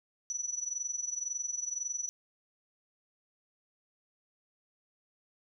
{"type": "tone with amplitude modulation", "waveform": "sine", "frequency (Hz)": 5920, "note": "F#8", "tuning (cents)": 0, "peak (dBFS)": -30, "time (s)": [0.3, 2.09], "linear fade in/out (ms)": 0, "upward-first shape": "sine", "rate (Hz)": 21.9, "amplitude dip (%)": 80, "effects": []}